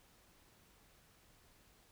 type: silence
effects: pink hiss -67 dBFS RMS until 1.91 s